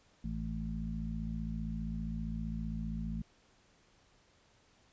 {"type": "harmonic tone with a mistuned harmonic", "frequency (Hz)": 55.2, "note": "A1", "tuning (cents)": 6, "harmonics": [1, 2, 3, 4], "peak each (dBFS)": [-39, -48, -40, -40], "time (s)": [0.24, 3.22], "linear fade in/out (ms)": 5, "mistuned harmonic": 1, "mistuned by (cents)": -28, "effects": ["pink hiss -67 dBFS RMS until 4.92 s", "resampled to 16000 Hz"]}